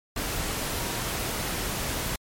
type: tone in noise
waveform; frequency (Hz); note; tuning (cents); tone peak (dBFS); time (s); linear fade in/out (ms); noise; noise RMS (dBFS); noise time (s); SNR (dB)
sine; 953; A#5; +38; -41; 0.75-0.99; 5; pink; -30; 0.16-2.16; -14
effects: MP3 64 kbps